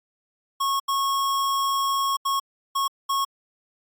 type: tone bursts at uneven times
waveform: square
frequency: 1096 Hz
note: C#6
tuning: 20 cents flat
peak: -22 dBFS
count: 5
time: 0.6-0.8 / 0.88-2.17 / 2.25-2.4 / 2.75-2.88 / 3.09-3.25 s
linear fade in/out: 10 ms
effects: AAC 64 kbps